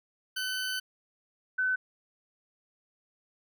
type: tone pair in turn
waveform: 20% pulse / sine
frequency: 1513 / 1513 Hz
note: F#6 / F#6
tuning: +38 / +38 cents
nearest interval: unison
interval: 0 cents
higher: neither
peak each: -26 / -25 dBFS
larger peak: second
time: 0.36-0.8 / 1.58-1.76 s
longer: first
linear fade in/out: 10 ms
effects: none